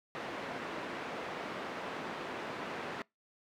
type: band-pass noise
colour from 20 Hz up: pink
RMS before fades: -41 dBFS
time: 0.15-3.02 s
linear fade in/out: 0 ms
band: 280 to 2200 Hz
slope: 12 dB/octave
effects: noise-tail reverb RT60 0.2 s tail -25 dB re dry